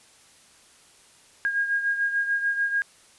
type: beating tone pair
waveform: sine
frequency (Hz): 1626 / 1632.8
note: G#6 / G#6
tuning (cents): -37 / -30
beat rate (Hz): 6.8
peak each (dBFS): -23 / -30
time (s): 1.45-2.82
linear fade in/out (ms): 0
effects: white hiss -55 dBFS RMS until 3.18 s + resampled to 24000 Hz